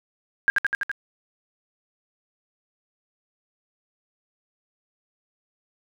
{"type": "tone with echo", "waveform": "sine", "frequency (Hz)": 1613, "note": "G6", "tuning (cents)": 49, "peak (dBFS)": -14, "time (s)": [0.48, 0.5], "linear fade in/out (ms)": 0, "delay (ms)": 83, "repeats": 5, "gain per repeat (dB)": -2, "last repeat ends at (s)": 0.915, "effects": []}